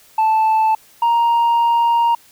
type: tone pair in turn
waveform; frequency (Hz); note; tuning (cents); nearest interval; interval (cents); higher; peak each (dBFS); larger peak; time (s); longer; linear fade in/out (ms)
sine; 878 / 935.3; A5 / A#5; -4 / +6; minor second; 110; second; -9; neither; 0.18-0.75 / 1.02-2.15; second; 5
effects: tanh soft clip ceiling -11 dBFS + white hiss -49 dBFS RMS until 2.31 s